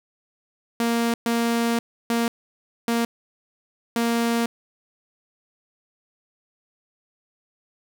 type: tone bursts at uneven times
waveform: sawtooth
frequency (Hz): 233.1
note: A#3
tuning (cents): 0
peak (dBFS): -16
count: 5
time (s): 0.8-1.14 / 1.26-1.79 / 2.1-2.28 / 2.88-3.05 / 3.96-4.46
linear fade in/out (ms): 2
effects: none